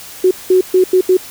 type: tone bursts at uneven times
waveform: sine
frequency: 370 Hz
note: F#4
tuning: in tune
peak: -6 dBFS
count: 5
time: 0.24-0.31 / 0.5-0.61 / 0.74-0.84 / 0.93-1.01 / 1.09-1.17 s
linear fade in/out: 5 ms
effects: white hiss -33 dBFS RMS until 1.3 s